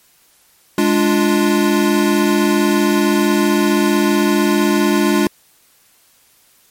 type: chord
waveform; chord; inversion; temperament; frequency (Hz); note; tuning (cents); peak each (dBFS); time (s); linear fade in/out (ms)
square; D diminished; second; equal; 207.7 / 293.7 / 349.2; Ab3 / D4 / F4; 0 / 0 / 0; -17; 0.78-5.27; 2
effects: white hiss -53 dBFS RMS until 6.7 s + MP3 64 kbps